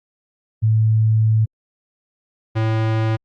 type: tone pair in turn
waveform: sine / square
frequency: 110 / 110.89 Hz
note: A2 / A2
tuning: 0 / +14 cents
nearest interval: unison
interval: 14 cents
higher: second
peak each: -12 / -17 dBFS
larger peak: first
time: 0.62-1.46 / 2.55-3.17 s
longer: first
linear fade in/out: 20 ms
effects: low-pass 3000 Hz 12 dB/octave + Opus 48 kbps